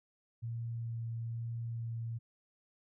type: tone with vibrato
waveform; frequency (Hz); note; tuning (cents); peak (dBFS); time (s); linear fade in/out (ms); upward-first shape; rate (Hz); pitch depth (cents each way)
sine; 115.7; A#2; -13; -36; 0.42-2.19; 20; sine; 1.1; 10
effects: none